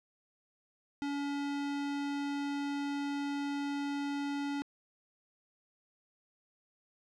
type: tone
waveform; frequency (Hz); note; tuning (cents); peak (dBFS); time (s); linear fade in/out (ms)
square; 284; C#4; +42; -34; 1.02-4.62; 0
effects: low-pass 5000 Hz 12 dB/octave